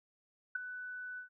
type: tone with ADSR envelope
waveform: sine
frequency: 1493 Hz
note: F#6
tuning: 15 cents sharp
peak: -29 dBFS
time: 0.55-1.29 s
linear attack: 7 ms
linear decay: 9 ms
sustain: -12 dB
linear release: 110 ms
effects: none